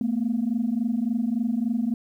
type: tone pair together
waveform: sine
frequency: 220.5 / 244 Hz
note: A3 / B3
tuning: +4 / -21 cents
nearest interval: major second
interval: 175 cents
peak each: -24 dBFS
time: 0.01-1.94 s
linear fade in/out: 2 ms
effects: tanh soft clip ceiling -16 dBFS + 10-bit